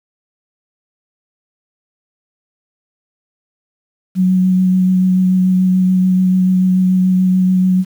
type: tone with vibrato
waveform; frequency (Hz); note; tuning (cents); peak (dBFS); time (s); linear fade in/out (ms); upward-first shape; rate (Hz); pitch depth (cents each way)
sine; 185; F#3; 0; -9; 4.15-7.85; 50; sine; 6.9; 13
effects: 7-bit